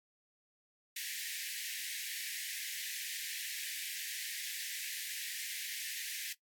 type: high-pass noise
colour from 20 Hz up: pink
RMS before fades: -41 dBFS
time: 0.96-6.33 s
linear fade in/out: 5 ms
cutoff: 1700 Hz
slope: 96 dB/octave
effects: noise-tail reverb RT60 0.1 s tail -17 dB re dry + AAC 64 kbps